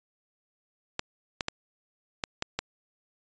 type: clicks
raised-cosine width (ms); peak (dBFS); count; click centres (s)
0.2; -11; 6; 0.994 / 1.408 / 1.484 / 2.238 / 2.424 / 2.59
effects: resampled to 16000 Hz